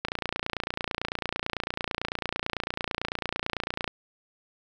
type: click train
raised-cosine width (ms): 0.3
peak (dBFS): -12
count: 112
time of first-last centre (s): 0.05-3.878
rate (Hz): 29
effects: none